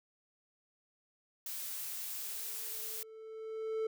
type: noise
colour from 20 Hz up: blue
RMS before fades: -41 dBFS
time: 1.46-3.03 s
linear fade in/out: 2 ms
type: tone with exponential growth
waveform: triangle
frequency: 441.3 Hz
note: A4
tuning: 5 cents sharp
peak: -29 dBFS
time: 2.21-3.87 s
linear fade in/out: 5 ms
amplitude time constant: 360 ms
effects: none